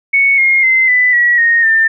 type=tone with pitch steps; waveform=sine; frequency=2217 / 2140 / 2066 / 1994.6 / 1925.6 / 1858.9 / 1794.5 Hz; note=C#7 / C7 / C7 / B6 / B6 / A#6 / A6; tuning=0 / +38 / -22 / +17 / -44 / -5 / +34 cents; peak=-7 dBFS; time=0.13-1.88 s; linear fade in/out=10 ms; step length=250 ms; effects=none